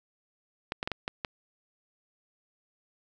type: clicks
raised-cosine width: 0.3 ms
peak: -15 dBFS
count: 6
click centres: 0.721 / 0.829 / 0.875 / 0.917 / 1.079 / 1.248 s
effects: none